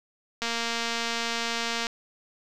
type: click train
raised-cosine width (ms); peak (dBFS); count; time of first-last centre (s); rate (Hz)
0.2; -12; 337; 0.42-1.868; 232
effects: none